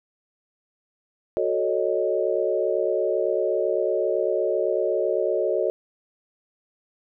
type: chord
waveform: sine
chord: D# half-diminished seventh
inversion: first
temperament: equal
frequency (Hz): 370 / 440 / 554.4 / 622.3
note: F#4 / A4 / C#5 / D#5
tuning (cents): 0 / 0 / 0 / 0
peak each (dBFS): -26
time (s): 1.37-5.7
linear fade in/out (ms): 0
effects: none